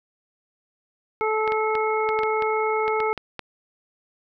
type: harmonic tone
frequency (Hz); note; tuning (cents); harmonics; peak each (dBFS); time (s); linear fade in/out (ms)
434.9; A4; -20; 1 / 2 / 3 / 5; -23 / -26 / -28 / -30; 1.21-3.13; 0
type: clicks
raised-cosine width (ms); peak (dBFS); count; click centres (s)
0.3; -15; 11; 1.477 / 1.521 / 1.753 / 2.09 / 2.19 / 2.234 / 2.423 / 2.88 / 3.003 / 3.177 / 3.393
effects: none